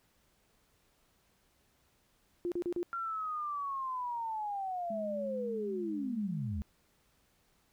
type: tone bursts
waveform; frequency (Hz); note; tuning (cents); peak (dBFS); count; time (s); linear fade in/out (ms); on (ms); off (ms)
sine; 349.8; F4; +3; -31; 4; 2.45-2.83; 0; 68; 36
type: linear sweep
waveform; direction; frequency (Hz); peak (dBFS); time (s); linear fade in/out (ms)
sine; down; 1381 to 65.41; -34; 2.93-6.62; 0
type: tone with pitch glide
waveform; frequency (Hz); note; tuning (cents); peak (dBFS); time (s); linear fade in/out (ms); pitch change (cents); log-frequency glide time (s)
sine; 210 to 208.3; G#3 to G#3; +19 to +5; -39; 4.9-6.62; 5; -14; 5.67-6.23
effects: pink hiss -71 dBFS RMS until 7.72 s